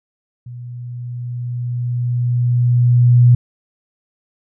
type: tone with level ramp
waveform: sine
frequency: 121.9 Hz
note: B2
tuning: 22 cents flat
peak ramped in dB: -29 to -5 dBFS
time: 0.46-3.35 s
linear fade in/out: 5 ms
effects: none